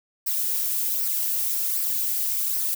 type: noise with flanger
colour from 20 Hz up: violet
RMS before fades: -25 dBFS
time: 0.26-2.75 s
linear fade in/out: 10 ms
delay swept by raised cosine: 0.28 to 2.78 ms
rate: 1.3 Hz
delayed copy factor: -0.5
effects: none